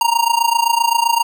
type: tone with amplitude modulation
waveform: square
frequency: 932.3 Hz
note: A#5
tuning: in tune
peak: -10 dBFS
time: 0.01-1.23 s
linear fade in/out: 2 ms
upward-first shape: sine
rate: 27.7 Hz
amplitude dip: 85%
effects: none